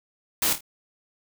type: noise with echo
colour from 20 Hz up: white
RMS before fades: -23 dBFS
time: 0.42-0.53 s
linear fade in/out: 2 ms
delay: 26 ms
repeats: 3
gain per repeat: -8 dB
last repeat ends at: 0.608 s
effects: none